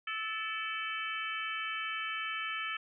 harmonic tone with a mistuned harmonic, 437.4 Hz, A4, 10 cents flat, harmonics 3 / 4 / 5 / 6 / 7, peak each -39 / -40 / -41 / -42 / -42 dBFS, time 0.07-2.77 s, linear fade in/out 5 ms, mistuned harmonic 5, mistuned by +69 cents, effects none

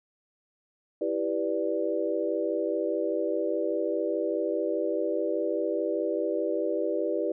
sine chord, E minor seventh, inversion none, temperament equal with one note detuned, 329.6 / 394.5 / 493.9 / 587.3 Hz, E4 / G4 / B4 / D5, 0 / +11 / 0 / 0 cents, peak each -31 dBFS, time 1.01-7.32 s, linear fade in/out 5 ms, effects none

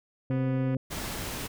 harmonic tone, 131.1 Hz, C3, 4 cents sharp, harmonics 1 / 2 / 3 / 4, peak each -27 / -29 / -43 / -36 dBFS, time 0.3-0.77 s, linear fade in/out 2 ms
click train, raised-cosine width 0.5 ms, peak -30 dBFS, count 109, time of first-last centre 0.31-0.747 s, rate 247 Hz
pink noise, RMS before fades -35 dBFS, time 0.9-1.48 s, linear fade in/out 20 ms
effects none

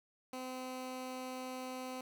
15% pulse tone, 256.6 Hz, C4, 34 cents flat, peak -35 dBFS, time 0.33-2.01 s, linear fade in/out 2 ms, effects none

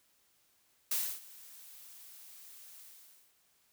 blue noise with ADSR envelope, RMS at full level -31 dBFS, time 0.91-3.35 s, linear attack 6 ms, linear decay 280 ms, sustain -22 dB, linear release 550 ms, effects white hiss -71 dBFS RMS until 3.72 s

